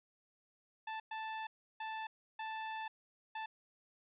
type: tone bursts at uneven times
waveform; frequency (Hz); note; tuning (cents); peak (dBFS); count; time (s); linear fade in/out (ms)
sawtooth; 880; A5; 0; -36; 5; 0.87-1 / 1.11-1.47 / 1.8-2.07 / 2.39-2.88 / 3.35-3.46; 5
effects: resampled to 8000 Hz